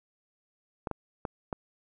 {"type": "clicks", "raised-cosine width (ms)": 1, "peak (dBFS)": -18, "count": 4, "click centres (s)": [0.872, 0.913, 1.252, 1.528], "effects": []}